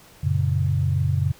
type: chord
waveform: sine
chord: F# major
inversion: none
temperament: equal with one note detuned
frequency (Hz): 92.5 / 116.54 / 139.72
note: F#2 / A#2 / C#3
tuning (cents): 0 / 0 / +14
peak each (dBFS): -22 / -26 / -22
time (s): 0.23-1.32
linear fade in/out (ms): 10
effects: pink hiss -50 dBFS RMS until 1.39 s

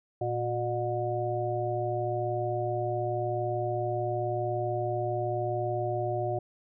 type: harmonic tone with a mistuned harmonic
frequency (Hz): 120.9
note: B2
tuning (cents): -36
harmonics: 1 / 3 / 5 / 6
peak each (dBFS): -33 / -33 / -33 / -33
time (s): 0.21-6.39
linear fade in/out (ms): 5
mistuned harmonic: 1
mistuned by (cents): -78
effects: none

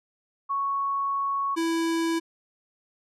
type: tone pair in turn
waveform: sine / square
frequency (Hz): 1108.7 / 330.3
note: C#6 / E4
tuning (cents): 0 / +4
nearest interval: octave + major sixth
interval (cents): 2096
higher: first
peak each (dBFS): -24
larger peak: neither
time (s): 0.49-1.56 / 1.56-2.2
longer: first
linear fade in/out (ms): 20
effects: low-pass 10000 Hz 12 dB/octave

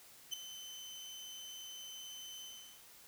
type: tone with ADSR envelope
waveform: 30% pulse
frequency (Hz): 3052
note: G7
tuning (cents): -47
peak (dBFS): -31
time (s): 0.31-2.84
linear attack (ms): 25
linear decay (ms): 4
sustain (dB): -13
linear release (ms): 410
effects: white hiss -59 dBFS RMS until 3.07 s

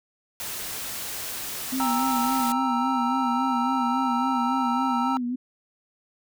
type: noise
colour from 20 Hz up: white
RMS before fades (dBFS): -33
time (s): 0.4-2.52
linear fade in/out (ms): 0
type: tone with vibrato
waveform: sine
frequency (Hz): 252.6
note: B3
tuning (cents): +39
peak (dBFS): -25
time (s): 1.72-5.36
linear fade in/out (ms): 10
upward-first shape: sine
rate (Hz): 3.6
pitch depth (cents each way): 81
type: chord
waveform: triangle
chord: E diminished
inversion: first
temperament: equal with one note detuned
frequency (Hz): 795.9 / 932.3 / 1318.5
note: G5 / Bb5 / E6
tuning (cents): +26 / 0 / 0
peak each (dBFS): -27 / -25 / -26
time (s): 1.8-5.17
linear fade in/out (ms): 0
effects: none

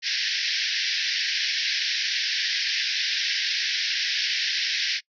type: band-pass noise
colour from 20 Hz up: white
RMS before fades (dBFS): -26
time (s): 0.02-5.01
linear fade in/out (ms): 50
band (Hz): 1600 to 5600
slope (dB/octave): 96
effects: noise-tail reverb RT60 0.1 s tail -24 dB re dry

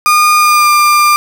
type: tone with pitch glide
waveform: 35% pulse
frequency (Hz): 1218 to 1195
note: D#6 to D6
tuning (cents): -37 to +30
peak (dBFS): -4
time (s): 0.06-1.16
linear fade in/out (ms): 0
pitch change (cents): -33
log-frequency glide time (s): 0.37-0.71
effects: none

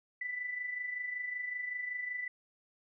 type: tone with amplitude modulation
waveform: sine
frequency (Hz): 1985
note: B6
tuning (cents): +8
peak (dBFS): -33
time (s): 0.21-2.28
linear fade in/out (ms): 5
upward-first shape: sine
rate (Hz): 25.3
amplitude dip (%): 55
effects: none

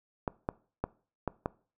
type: clicks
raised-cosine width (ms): 1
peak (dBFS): -16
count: 5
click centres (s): 0.278 / 0.489 / 0.84 / 1.277 / 1.459
effects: noise-tail reverb RT60 0.4 s tail -21 dB re dry

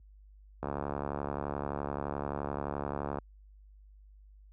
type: click train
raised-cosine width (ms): 1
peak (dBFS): -20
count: 184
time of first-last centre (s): 0.63-3.186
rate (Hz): 71.6
effects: added 50 Hz sine -48 dBFS peak until 4.52 s + high-pass 60 Hz 12 dB/octave

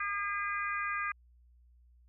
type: harmonic tone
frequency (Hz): 405.4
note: G#4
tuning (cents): -42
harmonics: 3 / 4 / 5 / 6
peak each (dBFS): -35 / -37 / -39 / -41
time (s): 0-1.12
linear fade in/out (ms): 5
effects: added 60 Hz sine -59 dBFS peak until 2.08 s

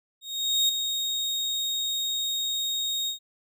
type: tone with ADSR envelope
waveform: 35% pulse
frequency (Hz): 3729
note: A#7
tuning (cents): 0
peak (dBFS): -17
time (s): 0.21-3.19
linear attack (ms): 480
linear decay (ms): 4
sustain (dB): -7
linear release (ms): 110
effects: none

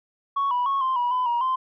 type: tone with pitch steps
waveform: sine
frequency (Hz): 1111 / 981 / 1100 / 1045 / 970 / 1006 / 951 / 1038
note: C#6 / B5 / C#6 / C6 / B5 / B5 / A#5 / C6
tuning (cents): +4 / -12 / -14 / -2 / -31 / +32 / +34 / -14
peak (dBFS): -19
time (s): 0.36-1.56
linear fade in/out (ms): 10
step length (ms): 150
effects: tanh soft clip ceiling -18 dBFS

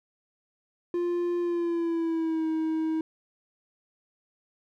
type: tone with pitch glide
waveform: triangle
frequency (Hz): 349.2 to 318.4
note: F4 to D#4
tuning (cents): 0 to +40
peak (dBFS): -23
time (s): 0.94-3.01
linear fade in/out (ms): 2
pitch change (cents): -160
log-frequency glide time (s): 1.4-2.47
effects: none

